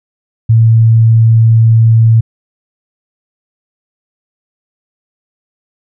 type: tone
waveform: sine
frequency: 113.2 Hz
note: A2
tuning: 50 cents sharp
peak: -3 dBFS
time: 0.49-2.21 s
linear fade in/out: 10 ms
effects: none